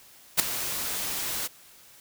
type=noise with ADSR envelope; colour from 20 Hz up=white; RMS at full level=-17 dBFS; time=0.37-1.48 s; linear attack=28 ms; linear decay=4 ms; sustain=-14 dB; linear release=19 ms; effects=white hiss -53 dBFS RMS until 2 s